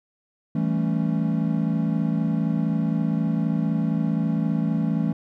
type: chord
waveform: triangle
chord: A dominant seventh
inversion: second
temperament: equal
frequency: 164.81 / 196 / 220 / 277.2 Hz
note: E3 / G3 / A3 / C#4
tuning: 0 / 0 / 0 / 0 cents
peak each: -22 / -27 / -23 / -27 dBFS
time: 0.55-5.13 s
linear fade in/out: 5 ms
effects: none